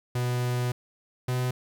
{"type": "tone pair in turn", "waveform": "45% pulse", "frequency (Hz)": [123.47, 125.99], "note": ["B2", "B2"], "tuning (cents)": [0, 35], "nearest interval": "unison", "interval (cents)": 35, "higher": "second", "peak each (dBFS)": -25, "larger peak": "neither", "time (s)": [[0.15, 0.72], [1.28, 1.51]], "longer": "first", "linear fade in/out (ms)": 5, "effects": ["10-bit"]}